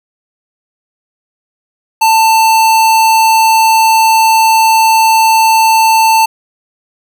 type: tone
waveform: square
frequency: 890 Hz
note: A5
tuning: 20 cents sharp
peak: -6 dBFS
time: 2.01-6.26 s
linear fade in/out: 10 ms
effects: none